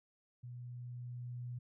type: tone with level ramp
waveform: sine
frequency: 122.4 Hz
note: B2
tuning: 15 cents flat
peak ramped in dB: -45 to -40 dBFS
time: 0.43-1.59 s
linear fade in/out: 10 ms
effects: none